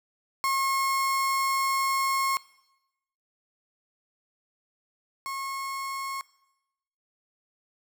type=tone pair in turn; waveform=35% pulse; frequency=1082 / 1087.1 Hz; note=C#6 / C#6; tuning=-42 / -34 cents; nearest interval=unison; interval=8 cents; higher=second; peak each=-22 / -30 dBFS; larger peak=first; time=0.44-2.37 / 5.26-6.21 s; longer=first; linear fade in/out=0 ms; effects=noise-tail reverb RT60 0.9 s tail -20 dB re dry